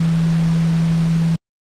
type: tone in noise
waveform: sine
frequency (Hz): 164.81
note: E3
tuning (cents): 0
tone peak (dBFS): -13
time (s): 0-1.36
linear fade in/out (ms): 5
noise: pink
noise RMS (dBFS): -30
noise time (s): 0-1.36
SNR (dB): +14
effects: low-pass 6000 Hz 12 dB/octave + Opus 32 kbps